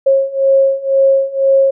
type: beating tone pair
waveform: sine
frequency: 541 / 543 Hz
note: C#5 / C#5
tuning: -42 / -36 cents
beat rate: 2 Hz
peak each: -13 / -11 dBFS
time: 0.06-1.71 s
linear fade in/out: 10 ms
effects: none